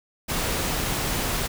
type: noise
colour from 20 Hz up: pink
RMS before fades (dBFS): -26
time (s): 0.28-1.48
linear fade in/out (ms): 20
effects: none